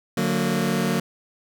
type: chord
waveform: sawtooth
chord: D augmented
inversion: none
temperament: just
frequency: 146.83 / 183.54 / 229.4 Hz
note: D3 / F#3 / A#3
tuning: 0 / -14 / -28 cents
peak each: -24 / -20 / -20 dBFS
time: 0.17-1 s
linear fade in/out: 5 ms
effects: none